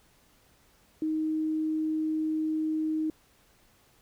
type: tone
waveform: sine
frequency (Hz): 313.1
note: D#4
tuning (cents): +11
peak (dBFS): -26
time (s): 1.02-3.1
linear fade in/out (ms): 2
effects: pink hiss -63 dBFS RMS until 4.01 s